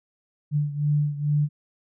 sine beating tone pair, 146.83 / 149.13 Hz, D3 / D3, 0 / +27 cents, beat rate 2.3 Hz, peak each -22 / -26 dBFS, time 0.51-1.49 s, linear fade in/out 50 ms, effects none

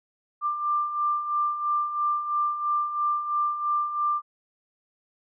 sine beating tone pair, 1185 / 1188 Hz, D6 / D6, +15 / +20 cents, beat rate 3 Hz, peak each -31 / -24 dBFS, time 0.41-4.22 s, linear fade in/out 50 ms, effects none

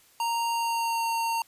square tone with pitch glide, 929 to 917.3 Hz, A#5 to A#5, -6 to -28 cents, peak -26 dBFS, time 0.2-1.42 s, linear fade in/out 2 ms, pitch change -22 cents, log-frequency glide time 0.51-1.06 s, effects white hiss -59 dBFS RMS until 1.47 s + resampled to 32000 Hz

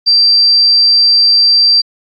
sine tone, 4699 Hz, D8, in tune, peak -5 dBFS, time 0.06-1.82 s, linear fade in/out 20 ms, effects AAC 64 kbps

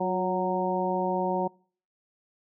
harmonic tone with a mistuned harmonic, 185 Hz, F#3, in tune, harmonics 1 / 2 / 3 / 4 / 5, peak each -31 / -31 / -31 / -31 / -31 dBFS, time 0-1.48 s, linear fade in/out 10 ms, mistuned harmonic 2, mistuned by -36 cents, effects noise-tail reverb RT60 0.5 s tail -26 dB re dry

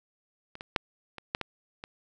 clicks, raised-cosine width 0.3 ms, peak -27 / -22 / -8 / -24 / -11 / -16 / -23 dBFS, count 7, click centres 0.554 / 0.609 / 0.762 / 1.183 / 1.349 / 1.413 / 1.839 s, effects none

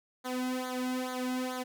sawtooth tone with flanger, 253.8 Hz, B3, 47 cents sharp, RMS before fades -34 dBFS, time 0.24-1.64 s, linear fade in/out 20 ms, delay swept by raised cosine 0.37 to 1.77 ms, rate 2.3 Hz, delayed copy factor -0.9, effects none

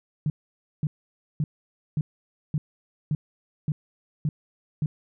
sine tone bursts, 150.7 Hz, D3, 45 cents sharp, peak -21 dBFS, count 9, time 0.26-4.86 s, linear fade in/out 2 ms, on 40 ms, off 530 ms, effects none

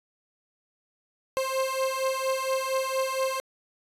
30% pulse beating tone pair, 526 / 530.3 Hz, C5 / C5, +9 / +23 cents, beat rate 4.3 Hz, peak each -26 dBFS, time 1.37-3.4 s, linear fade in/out 0 ms, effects resampled to 32000 Hz

